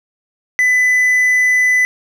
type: tone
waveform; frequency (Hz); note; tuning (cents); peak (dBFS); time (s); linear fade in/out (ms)
triangle; 2000; B6; +21; -8; 0.59-1.85; 0
effects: none